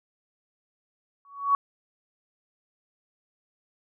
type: tone with exponential growth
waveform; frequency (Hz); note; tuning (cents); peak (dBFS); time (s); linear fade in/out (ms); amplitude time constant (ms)
sine; 1123; C#6; +22; -15; 1.25-1.55; 1; 65
effects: none